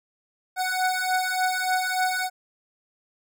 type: beating tone pair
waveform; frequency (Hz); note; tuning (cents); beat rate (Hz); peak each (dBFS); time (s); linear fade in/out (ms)
25% pulse; 740 / 743.4; F#5 / F#5; 0 / +8; 3.4; -22; 0.56-2.3; 50
effects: none